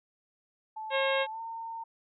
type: tone with pitch glide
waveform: sine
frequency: 872 to 910.6 Hz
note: A5 to A#5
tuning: -16 to -41 cents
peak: -36 dBFS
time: 0.76-1.84 s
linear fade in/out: 10 ms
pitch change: +75 cents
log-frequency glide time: 1.3-1.4 s
type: harmonic tone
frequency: 540 Hz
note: C#5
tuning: 45 cents flat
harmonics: 1 / 2 / 3 / 4 / 5 / 6 / 7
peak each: -28 / -35 / -34 / -35 / -36 / -38 / -39 dBFS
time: 0.9-1.27 s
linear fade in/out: 50 ms
effects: none